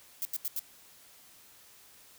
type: noise bursts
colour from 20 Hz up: violet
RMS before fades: -33 dBFS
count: 4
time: 0.22-0.593 s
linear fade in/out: 0 ms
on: 31 ms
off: 83 ms
effects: white hiss -57 dBFS RMS until 2.18 s